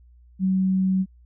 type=tone; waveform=sine; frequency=188.7 Hz; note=F#3; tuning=34 cents sharp; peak=-18 dBFS; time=0.39-1.06 s; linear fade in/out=50 ms; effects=added 60 Hz sine -49 dBFS peak until 1.25 s

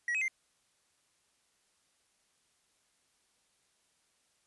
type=tone with pitch steps; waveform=triangle; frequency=1917 / 2542 / 2092 Hz; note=A#6 / D#7 / C7; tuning=+48 / +36 / -1 cents; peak=-28 dBFS; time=0.08-0.281 s; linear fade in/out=2 ms; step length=67 ms; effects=white hiss -73 dBFS RMS until 4.46 s + resampled to 24000 Hz

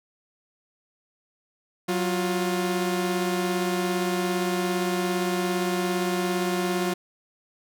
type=tone pair together; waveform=sawtooth; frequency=185 / 352.5 Hz; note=F#3 / F4; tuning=0 / +16 cents; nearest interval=major seventh; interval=1116 cents; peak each=-23 / -22 dBFS; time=1.88-6.94 s; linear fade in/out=10 ms; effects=none

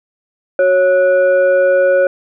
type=tone with frequency modulation; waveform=sine; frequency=550 Hz; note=C#5; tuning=14 cents flat; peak=-8 dBFS; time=0.59-2.07 s; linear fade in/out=2 ms; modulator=920 Hz; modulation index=0.53; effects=none

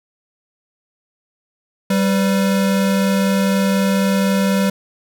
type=tone pair together; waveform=square; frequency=194.7 / 500.1 Hz; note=G3 / B4; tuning=-12 / +22 cents; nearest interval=octave + major third; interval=1634 cents; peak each=-15 / -24 dBFS; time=1.9-4.7 s; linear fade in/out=5 ms; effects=none

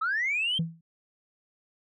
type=linear sweep; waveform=sine; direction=up; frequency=1244.5 to 3203 Hz; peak=-24 dBFS; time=0.01-0.59 s; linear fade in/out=10 ms
type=tone with exponential decay; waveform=sine; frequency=164.81 Hz; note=E3; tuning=in tune; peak=-20 dBFS; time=0.59-0.81 s; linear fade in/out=5 ms; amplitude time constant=46 ms
effects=tanh soft clip ceiling -21 dBFS

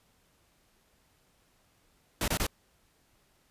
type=noise bursts; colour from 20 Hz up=pink; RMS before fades=-29 dBFS; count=3; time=2.21-2.467 s; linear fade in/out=2 ms; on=69 ms; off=25 ms; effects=pink hiss -68 dBFS RMS until 3.5 s + resampled to 32000 Hz

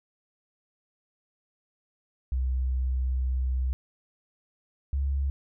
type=tone pair in turn; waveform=sine; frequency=64 / 68.94 Hz; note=C2 / C#2; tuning=-38 / -9 cents; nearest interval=minor second; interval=129 cents; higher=second; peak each=-24 dBFS; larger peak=neither; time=2.32-3.73 / 4.93-5.3 s; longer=first; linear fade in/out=0 ms; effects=none

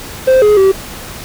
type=tone with pitch steps; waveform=triangle; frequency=521 / 419.8 / 385.4 Hz; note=C5 / G#4 / G4; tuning=-7 / +19 / -29 cents; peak=-3 dBFS; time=0.27-0.72 s; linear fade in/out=10 ms; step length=150 ms; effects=pink hiss -28 dBFS RMS until 1.24 s

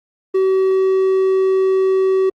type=tone; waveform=triangle; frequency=380.4 Hz; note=F#4; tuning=48 cents sharp; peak=-10 dBFS; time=0.34-2.3 s; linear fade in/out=10 ms; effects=Opus 24 kbps

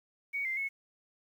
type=tone with pitch steps; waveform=sine; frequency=2239 / 2088 / 2194 Hz; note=C#7 / C7 / C#7; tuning=+17 / -4 / -18 cents; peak=-31 dBFS; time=0.33-0.69 s; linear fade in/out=20 ms; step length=120 ms; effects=10-bit

